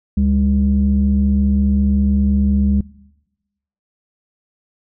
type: tone pair together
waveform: sine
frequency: 72.26 / 202.1 Hz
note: D2 / G#3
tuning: -27 / -47 cents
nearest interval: octave + tritone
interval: 1780 cents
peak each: -14 dBFS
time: 0.17-2.81 s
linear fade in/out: 5 ms
effects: noise-tail reverb RT60 1.0 s tail -22 dB re dry + tanh soft clip ceiling -6 dBFS